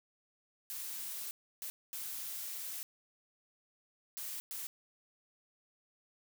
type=noise bursts at uneven times; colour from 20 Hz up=blue; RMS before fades=-42 dBFS; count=5; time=0.7-1.31 / 1.62-1.7 / 1.93-2.83 / 4.17-4.4 / 4.51-4.67 s; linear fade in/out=0 ms; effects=none